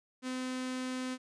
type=tone with notch filter; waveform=sawtooth; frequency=256 Hz; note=C4; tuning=38 cents flat; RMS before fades=-37 dBFS; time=0.22-1.18 s; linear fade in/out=50 ms; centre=680 Hz; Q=1.4; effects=resampled to 22050 Hz